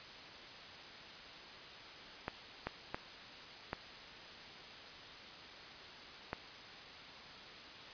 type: clicks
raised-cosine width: 0.5 ms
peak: -22 dBFS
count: 5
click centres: 2.281 / 2.67 / 2.945 / 3.731 / 6.331 s
effects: white hiss -51 dBFS RMS until 7.93 s + resampled to 11025 Hz